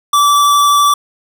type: tone with vibrato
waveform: square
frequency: 1159 Hz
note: D6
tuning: 23 cents flat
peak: -8 dBFS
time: 0.13-0.94 s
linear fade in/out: 5 ms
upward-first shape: triangle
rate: 12 Hz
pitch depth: 8 cents each way
effects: none